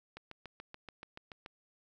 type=click train; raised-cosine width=0.3 ms; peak=-30 dBFS; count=10; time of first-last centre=0.17-1.461 s; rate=6.97 Hz; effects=none